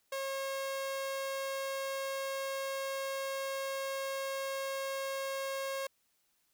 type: tone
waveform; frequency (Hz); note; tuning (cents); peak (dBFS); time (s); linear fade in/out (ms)
sawtooth; 542; C#5; -39; -31; 0.12-5.87; 5
effects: white hiss -75 dBFS RMS until 6.53 s